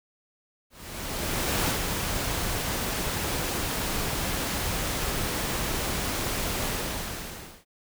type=noise with ADSR envelope; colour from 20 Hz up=pink; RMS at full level=-25 dBFS; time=0.7-7.65 s; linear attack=970 ms; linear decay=110 ms; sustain=-4 dB; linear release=990 ms; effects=none